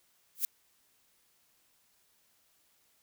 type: noise with exponential growth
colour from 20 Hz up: violet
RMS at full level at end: -25 dBFS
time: 0.35-0.45 s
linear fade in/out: 1 ms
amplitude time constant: 21 ms
effects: white hiss -70 dBFS RMS until 3.02 s